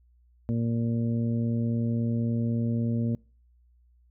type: harmonic tone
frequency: 116.3 Hz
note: A#2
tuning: 4 cents flat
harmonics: 1 / 2 / 3 / 4 / 5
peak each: -27 / -27 / -42 / -40 / -43 dBFS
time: 0.49-3.15 s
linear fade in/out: 0 ms
effects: noise-tail reverb RT60 0.4 s tail -26 dB re dry + added 60 Hz sine -58 dBFS peak until 4.1 s